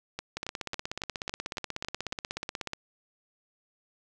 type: two click trains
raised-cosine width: 0.2 ms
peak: -17 / -16 dBFS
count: 8 / 40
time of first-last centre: 0.19-2.124 / 0.37-2.734 s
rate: 3.62 / 16.5 Hz
effects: none